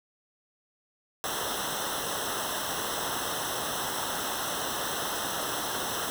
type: noise with comb filter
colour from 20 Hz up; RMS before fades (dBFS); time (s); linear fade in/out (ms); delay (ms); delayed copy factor
pink; -32; 1.24-6.1; 0; 0.43; -1
effects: none